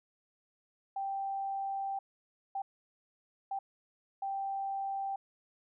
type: tone bursts at uneven times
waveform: sine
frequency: 784 Hz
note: G5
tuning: in tune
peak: -33 dBFS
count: 4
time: 0.96-1.99 / 2.55-2.62 / 3.51-3.59 / 4.22-5.16 s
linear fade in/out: 5 ms
effects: none